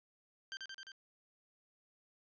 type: tone with echo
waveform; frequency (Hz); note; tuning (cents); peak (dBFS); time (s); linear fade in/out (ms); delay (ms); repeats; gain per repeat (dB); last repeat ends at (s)
20% pulse; 1568; G6; 0; -37; 0.52-0.57; 0; 87; 4; -2; 0.918
effects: resampled to 16000 Hz